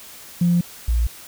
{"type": "tone pair in turn", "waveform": "sine", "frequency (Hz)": [173.9, 58.03], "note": ["F3", "A#1"], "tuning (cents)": [-7, -7], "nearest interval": "octave + perfect fifth", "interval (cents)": 1900, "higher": "first", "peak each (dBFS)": [-13, -15], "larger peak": "first", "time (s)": [[0.41, 0.61], [0.88, 1.07]], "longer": "first", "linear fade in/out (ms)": 5, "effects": ["tanh soft clip ceiling -9 dBFS", "white hiss -41 dBFS RMS until 1.27 s"]}